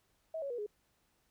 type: tone with pitch steps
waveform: sine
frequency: 643 / 556.5 / 481.7 / 416.9 Hz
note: E5 / C#5 / B4 / G#4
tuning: -43 / +7 / -43 / +7 cents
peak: -36 dBFS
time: 0.34-0.664 s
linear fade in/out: 5 ms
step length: 81 ms
effects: pink hiss -75 dBFS RMS until 1.3 s